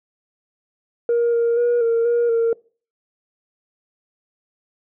sine tone with pitch steps, 471.5 / 467.4 / 479.4 / 461.2 / 473.8 / 460.1 Hz, A#4 / A#4 / A#4 / A#4 / A#4 / A#4, +20 / +5 / +48 / -19 / +28 / -23 cents, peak -13 dBFS, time 1.09-2.53 s, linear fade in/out 2 ms, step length 240 ms, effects noise-tail reverb RT60 0.4 s tail -24 dB re dry + tanh soft clip ceiling -13 dBFS

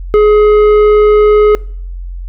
sine tone with tanh clipping, 421 Hz, G#4, 24 cents sharp, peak -5 dBFS, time 0.14-1.55 s, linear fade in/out 0 ms, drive 9 dB, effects noise-tail reverb RT60 0.6 s tail -24 dB re dry + added 44 Hz sine -20 dBFS peak until 2.28 s

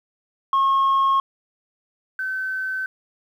sine tone pair in turn, 1085 / 1530.6 Hz, C#6 / G6, -37 / -42 cents, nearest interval tritone, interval 595 cents, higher second, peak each -13 / -23 dBFS, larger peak first, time 0.53-1.2 / 2.19-2.86 s, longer neither, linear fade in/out 2 ms, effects tanh soft clip ceiling -14 dBFS + 9-bit

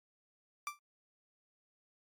30% pulse tone with exponential decay, 1174.7 Hz, D6, in tune, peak -31 dBFS, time 0.67-0.79 s, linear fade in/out 1 ms, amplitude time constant 26 ms, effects AAC 64 kbps

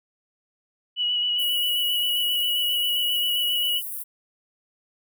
sine tone with vibrato, 2933 Hz, F#7, 16 cents flat, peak -21 dBFS, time 0.96-3.82 s, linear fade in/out 50 ms, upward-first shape square, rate 7.5 Hz, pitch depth 17 cents each way
white high-pass noise, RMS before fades -33 dBFS, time 1.38-4.04 s, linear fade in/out 20 ms, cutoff 9400 Hz, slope 48 dB/octave
effects none

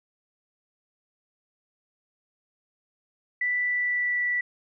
sine tone with pitch glide, 1975.5 to 1960.7 Hz, B6 to B6, 0 to -13 cents, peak -23 dBFS, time 3.41-4.41 s, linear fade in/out 5 ms, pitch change -13 cents, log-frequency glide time 3.6-4.23 s, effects none

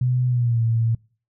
sine tone with pitch glide, 125.5 to 114.42 Hz, B2 to A#2, +28 to -32 cents, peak -17 dBFS, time 0.01-0.95 s, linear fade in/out 5 ms, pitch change -160 cents, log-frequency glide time 0.27-0.62 s, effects noise-tail reverb RT60 0.4 s tail -25 dB re dry

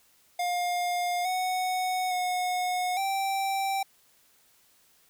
square tone with pitch steps, 709 / 739 / 727 / 780 Hz, F5 / F#5 / F#5 / G5, +26 / -2 / -31 / -9 cents, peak -27 dBFS, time 0.39-3.83 s, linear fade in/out 5 ms, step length 860 ms, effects white hiss -63 dBFS RMS until 5.09 s

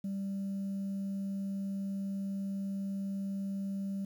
sine tone, 196 Hz, G3, in tune, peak -31 dBFS, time 0.04-4.05 s, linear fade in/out 5 ms, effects tanh soft clip ceiling -32 dBFS + 10-bit

